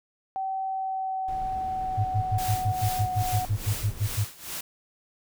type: tone with pitch glide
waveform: sine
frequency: 767 to 736.2 Hz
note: G5 to F#5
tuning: -38 to -9 cents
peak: -27 dBFS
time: 0.36-3.45 s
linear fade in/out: 0 ms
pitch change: -71 cents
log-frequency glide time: 0.65-3.22 s
type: noise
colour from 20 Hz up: brown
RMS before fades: -39 dBFS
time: 1.28-4.16 s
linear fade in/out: 2 ms
type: tone bursts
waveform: sine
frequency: 103.83 Hz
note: G#2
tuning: in tune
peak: -21 dBFS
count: 14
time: 1.97-4.248 s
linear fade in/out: 20 ms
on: 81 ms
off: 88 ms
type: noise with tremolo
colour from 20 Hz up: white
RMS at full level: -34 dBFS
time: 2.38-4.61 s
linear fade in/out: 5 ms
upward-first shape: sine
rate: 2.4 Hz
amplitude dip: 85%
effects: none